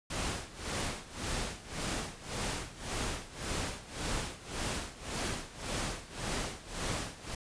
pink noise with tremolo, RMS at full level -34 dBFS, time 0.1-7.35 s, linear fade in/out 5 ms, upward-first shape sine, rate 1.8 Hz, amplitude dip 85%, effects resampled to 22050 Hz

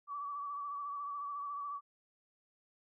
sine tone with vibrato, 1147 Hz, D6, 41 cents flat, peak -38 dBFS, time 0.07-1.81 s, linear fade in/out 50 ms, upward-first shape sine, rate 14 Hz, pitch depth 39 cents each way, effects none

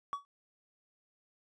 triangle tone with exponential decay, 1132 Hz, C#6, 36 cents sharp, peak -27 dBFS, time 0.13-0.25 s, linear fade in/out 0 ms, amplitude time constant 26 ms, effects tanh soft clip ceiling -25 dBFS + resampled to 22050 Hz

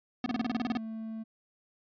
square tone bursts, 246.9 Hz, B3, in tune, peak -28 dBFS, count 11, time 0.24-0.772 s, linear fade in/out 2 ms, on 22 ms, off 29 ms
triangle tone, 222 Hz, A3, 16 cents sharp, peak -34 dBFS, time 0.27-1.24 s, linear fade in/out 20 ms
effects resampled to 11025 Hz

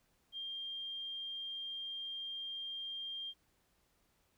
sine tone, 3197 Hz, G7, 33 cents sharp, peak -40 dBFS, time 0.32-3.34 s, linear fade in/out 50 ms, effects pink hiss -75 dBFS RMS until 4.37 s

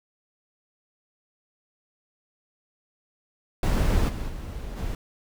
brown noise with level steps, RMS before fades -21 / -31 / -35 / -30 dBFS, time 3.63-4.95 s, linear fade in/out 2 ms, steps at 4.08 / 4.28 / 4.76 s, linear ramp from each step 20 ms, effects none

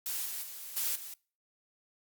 blue noise with level steps, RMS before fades -35 / -38 / -44 / -32 / -44 dBFS, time 0.06-1.14 s, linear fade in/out 2 ms, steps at 0.25 / 0.42 / 0.76 / 0.95 s, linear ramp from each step 10 ms, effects noise-tail reverb RT60 0.4 s tail -24 dB re dry + Opus 48 kbps

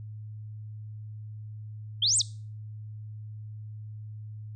sine exponential two-way sweep, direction up then down, 3043 to 8870 to 3222 Hz, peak -21 dBFS, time 2.02-2.22 s, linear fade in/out 5 ms, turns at 2.18 s, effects noise-tail reverb RT60 0.4 s tail -21 dB re dry + added 107 Hz sine -38 dBFS peak until 4.55 s

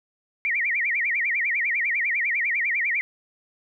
sine tone with vibrato, 2100 Hz, C7, 6 cents sharp, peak -21 dBFS, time 0.45-3.01 s, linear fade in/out 0 ms, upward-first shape sine, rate 10 Hz, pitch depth 230 cents each way, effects none

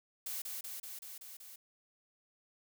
blue noise with echo, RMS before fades -40 dBFS, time 0.26-0.42 s, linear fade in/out 5 ms, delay 190 ms, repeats 6, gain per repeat -2 dB, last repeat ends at 1.56 s, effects none

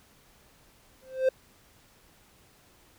triangle tone with exponential growth, 522 Hz, C5, 4 cents flat, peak -15 dBFS, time 1.02-1.29 s, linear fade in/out 5 ms, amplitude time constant 58 ms, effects pink hiss -60 dBFS RMS until 2.98 s

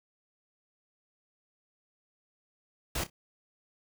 pink noise with echo, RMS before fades -32 dBFS, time 2.95-3.04 s, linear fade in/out 5 ms, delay 30 ms, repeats 2, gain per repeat -14 dB, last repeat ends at 3.1 s, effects none

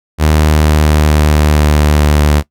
sawtooth tone with pitch glide, 76.9 to 74.28 Hz, D#2 to D2, -20 to +20 cents, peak -3 dBFS, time 0.18-2.43 s, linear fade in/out 50 ms, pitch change -60 cents, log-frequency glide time 0.31-2.26 s, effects noise-tail reverb RT60 0.1 s tail -19 dB re dry

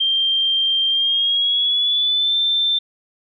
sine tone with pitch glide, 3172 to 3560 Hz, G7 to A7, +20 to +20 cents, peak -15 dBFS, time 0-2.79 s, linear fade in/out 10 ms, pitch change +200 cents, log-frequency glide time 0.89-2.36 s, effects none

